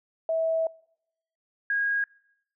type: tone pair in turn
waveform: sine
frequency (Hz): 650 / 1637.9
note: E5 / G#6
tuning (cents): -24 / -24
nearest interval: octave + major third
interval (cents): 1600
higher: second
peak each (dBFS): -23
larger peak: neither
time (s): 0.29-0.67 / 1.7-2.04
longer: first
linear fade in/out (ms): 2
effects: noise-tail reverb RT60 0.8 s tail -25 dB re dry